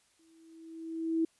sine tone with exponential growth, 326 Hz, E4, 19 cents flat, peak -24 dBFS, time 0.19-1.25 s, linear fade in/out 5 ms, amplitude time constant 230 ms, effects white hiss -69 dBFS RMS until 1.39 s + resampled to 24000 Hz

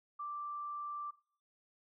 sine tone, 1174.7 Hz, D6, in tune, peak -39 dBFS, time 0.19-1.11 s, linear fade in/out 10 ms, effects noise-tail reverb RT60 0.5 s tail -20 dB re dry

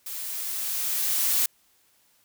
blue noise with level ramp, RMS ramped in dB -35 to -22 dBFS, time 0.06-1.46 s, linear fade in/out 5 ms, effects white hiss -64 dBFS RMS until 2.24 s

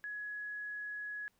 sine tone, 1681 Hz, G#6, 20 cents sharp, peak -39 dBFS, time 0.04-1.28 s, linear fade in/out 0 ms, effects pink hiss -75 dBFS RMS until 1.39 s

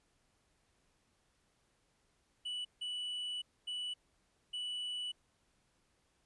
triangle tone bursts at uneven times, 2960 Hz, F#7, in tune, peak -36 dBFS, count 4, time 2.45-2.65 / 2.81-3.42 / 3.67-3.94 / 4.53-5.12 s, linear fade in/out 10 ms, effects pink hiss -75 dBFS RMS until 6.25 s + resampled to 24000 Hz

